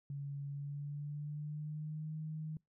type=tone with pitch glide; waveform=sine; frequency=141.3 to 155.88 Hz; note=C#3 to D#3; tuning=+34 to +4 cents; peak=-39 dBFS; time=0.1-2.57 s; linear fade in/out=2 ms; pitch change=+170 cents; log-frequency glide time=0.48-2.15 s; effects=noise-tail reverb RT60 0.2 s tail -26 dB re dry